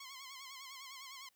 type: tone with vibrato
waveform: 10% pulse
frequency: 1067 Hz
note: C6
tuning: 34 cents sharp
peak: -40 dBFS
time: 0-1.29 s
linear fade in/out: 5 ms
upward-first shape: sine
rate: 9.9 Hz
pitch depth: 86 cents each way
effects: white hiss -75 dBFS RMS until 1.35 s